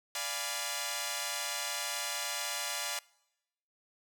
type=chord; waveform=5% pulse; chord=D diminished seventh; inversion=none; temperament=equal; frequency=587.3 / 698.5 / 830.6 / 987.8 Hz; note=D5 / F5 / Ab5 / Cb6; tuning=0 / 0 / 0 / 0 cents; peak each=-28 dBFS; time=0.15-2.99 s; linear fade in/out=2 ms; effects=noise-tail reverb RT60 0.9 s tail -24 dB re dry